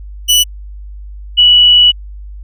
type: tone pair in turn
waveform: sawtooth / sine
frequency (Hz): 2960 / 2944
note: F#7 / F#7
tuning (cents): 0 / -9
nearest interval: unison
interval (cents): 9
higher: first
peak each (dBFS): -3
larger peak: neither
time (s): 0.28-0.44 / 1.37-1.92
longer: second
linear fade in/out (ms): 20
effects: added 50 Hz sine -26 dBFS peak until 2.43 s